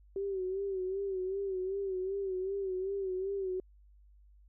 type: tone with vibrato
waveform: sine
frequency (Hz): 383.3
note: G4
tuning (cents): -39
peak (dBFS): -32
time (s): 0.16-3.6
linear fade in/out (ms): 2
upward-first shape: sine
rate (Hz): 2.6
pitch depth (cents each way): 70
effects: added 50 Hz sine -57 dBFS peak until 4.48 s